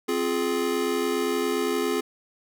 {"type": "chord", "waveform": "square", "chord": "F minor", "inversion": "second", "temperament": "just", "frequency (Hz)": [261.9, 349.2, 419.1], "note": ["C4", "F4", "Ab4"], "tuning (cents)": [2, 0, 16], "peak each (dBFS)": [-30, -29, -27], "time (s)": [0.08, 2.01], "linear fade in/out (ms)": 10, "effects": []}